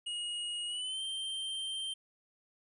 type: tone with pitch glide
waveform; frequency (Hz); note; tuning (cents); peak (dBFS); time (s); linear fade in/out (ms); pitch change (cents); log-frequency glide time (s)
square; 2881 to 3142; F#7 to G7; -47 to +3; -36; 0.06-1.94; 10; +150; 0.67-1.02
effects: resampled to 24000 Hz